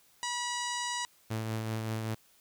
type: harmonic tone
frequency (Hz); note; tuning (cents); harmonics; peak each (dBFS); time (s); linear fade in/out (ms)
970; B5; -31; 1 / 2 / 3 / 4 / 5 / 6 / 7 / 8 / 9; -36 / -39 / -41 / -42 / -43 / -44 / -44 / -45 / -46; 0.23-1.05; 0
type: tone with tremolo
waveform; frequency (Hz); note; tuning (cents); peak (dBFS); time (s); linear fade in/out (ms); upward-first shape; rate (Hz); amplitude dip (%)
sawtooth; 110.8; A2; +13; -27; 1.3-2.15; 10; triangle; 5.2; 35
effects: white hiss -64 dBFS RMS until 2.4 s